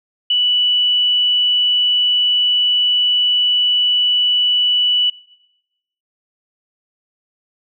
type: tone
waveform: sine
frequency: 2960 Hz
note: F#7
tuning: in tune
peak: -12 dBFS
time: 0.3-5.1 s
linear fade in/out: 5 ms
effects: noise-tail reverb RT60 1.0 s tail -23 dB re dry